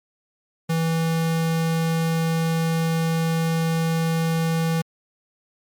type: tone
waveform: square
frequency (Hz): 163.7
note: E3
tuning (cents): -12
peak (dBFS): -20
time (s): 0.69-4.82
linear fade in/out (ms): 10
effects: MP3 96 kbps